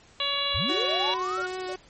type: harmonic tone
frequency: 564 Hz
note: C#5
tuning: 30 cents sharp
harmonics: 1 / 2 / 3 / 4 / 5 / 6 / 7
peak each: -36 / -33 / -40 / -36 / -31 / -30 / -30 dBFS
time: 0.2-1.14 s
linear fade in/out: 2 ms
type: linear sweep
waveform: sine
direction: up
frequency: 50.5 to 1480 Hz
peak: -28 dBFS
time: 0.54-1.47 s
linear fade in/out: 10 ms
type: tone with vibrato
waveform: sawtooth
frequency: 370 Hz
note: F#4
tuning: in tune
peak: -27 dBFS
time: 0.69-1.76 s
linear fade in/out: 5 ms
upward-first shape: triangle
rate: 4.8 Hz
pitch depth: 14 cents each way
type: tone bursts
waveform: sine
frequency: 580 Hz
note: D5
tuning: 22 cents flat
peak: -36 dBFS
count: 4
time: 0.75-1.734 s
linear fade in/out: 10 ms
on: 51 ms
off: 260 ms
effects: pink hiss -55 dBFS RMS until 1.89 s + MP3 32 kbps